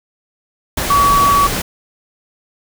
sine tone in noise, 1135 Hz, C#6, 41 cents sharp, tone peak -9 dBFS, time 0.9-1.47 s, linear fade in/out 5 ms, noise pink, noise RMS -19 dBFS, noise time 0.77-1.62 s, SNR +7 dB, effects none

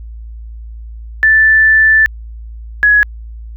sine tone pair in turn, 1760 / 1679.6 Hz, A6 / G#6, 0 / +19 cents, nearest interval minor second, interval 81 cents, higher first, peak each -5 dBFS, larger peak neither, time 1.23-2.06 / 2.83-3.03 s, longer first, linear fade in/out 0 ms, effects added 56 Hz sine -26 dBFS peak until 3.56 s

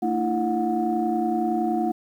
sine tone cluster, 226.3 / 304.5 / 335.2 / 728 Hz, A3 / D#4 / E4 / F#5, +49 / -37 / +29 / -28 cents, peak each -26 / -29 / -25 / -25 dBFS, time 0.02-1.92 s, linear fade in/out 10 ms, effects tanh soft clip ceiling -12 dBFS + 9-bit

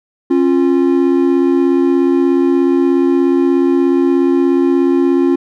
triangle tone pair together, 272.4 / 349.2 Hz, C#4 / F4, -30 / 0 cents, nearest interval major third, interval 430 cents, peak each -10 dBFS, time 0.3-5.36 s, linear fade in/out 10 ms, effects none

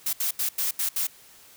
blue noise bursts at uneven times, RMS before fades -26 dBFS, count 6, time 0.06-0.13 / 0.2-0.31 / 0.39-0.49 / 0.58-0.71 / 0.79-0.89 / 0.96-1.07 s, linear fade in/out 5 ms, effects white hiss -52 dBFS RMS until 1.56 s

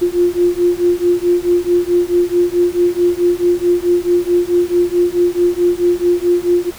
sine beating tone pair, 349.2 / 353.8 Hz, F4 / F4, 0 / +23 cents, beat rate 4.6 Hz, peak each -14 dBFS, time 0.01-6.71 s, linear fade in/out 20 ms, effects pink hiss -35 dBFS RMS until 6.78 s

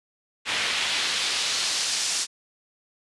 pink noise with band-pass filter sweep, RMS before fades -26 dBFS, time 0.45-2.27 s, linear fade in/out 50 ms, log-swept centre 2600 to 6200 Hz, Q 1.3, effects resampled to 24000 Hz

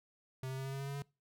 square tone with pitch steps, 130.81 / 132.25 / 133.71 / 135.19 / 136.68 / 138.19 / 139.71 / 141.26 Hz, C3 / C3 / C3 / C#3 / C#3 / C#3 / C#3 / C#3, 0 / +19 / +38 / -43 / -24 / -5 / +14 / +33 cents, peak -39 dBFS, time 0.43-1.022 s, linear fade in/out 2 ms, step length 74 ms, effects noise-tail reverb RT60 0.3 s tail -24 dB re dry

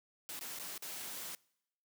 white noise with dropouts, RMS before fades -44 dBFS, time 0.29-1.35 s, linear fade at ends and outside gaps 0 ms, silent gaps 0.392-0.41 / 0.588-0.597 / 0.778-0.823 s, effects noise-tail reverb RT60 0.8 s tail -25 dB re dry + high-pass 150 Hz 12 dB/octave

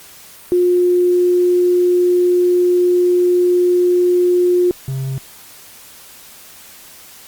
sine / triangle tone pair in turn, 356.8 / 133.65 Hz, F4 / C3, +37 / +37 cents, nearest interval octave + perfect fourth, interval 1700 cents, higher first, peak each -10 / -17 dBFS, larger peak first, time 0.52-4.71 / 4.88-5.18 s, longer first, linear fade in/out 0 ms, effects white hiss -40 dBFS RMS until 7.27 s + Opus 48 kbps

